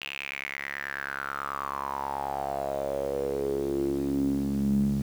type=tone with band-pass filter sweep; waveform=sawtooth; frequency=69.3 Hz; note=C#2; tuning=in tune; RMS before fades=-30 dBFS; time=0.01-5.02 s; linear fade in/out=5 ms; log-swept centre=2800 to 180 Hz; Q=7.3; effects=8-bit